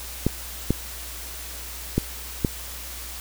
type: clicks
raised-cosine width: 3 ms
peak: -6 dBFS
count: 4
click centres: 0.266 / 0.706 / 1.98 / 2.448 s
effects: added 60 Hz sine -39 dBFS peak until 3.2 s + white hiss -37 dBFS RMS until 3.2 s